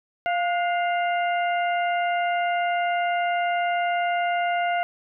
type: harmonic tone with a mistuned harmonic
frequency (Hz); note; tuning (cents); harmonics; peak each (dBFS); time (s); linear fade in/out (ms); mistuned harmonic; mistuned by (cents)
698.5; F5; 0; 1 / 2 / 3 / 4; -22 / -30 / -31 / -36; 0.26-4.83; 0; 2; +59
effects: none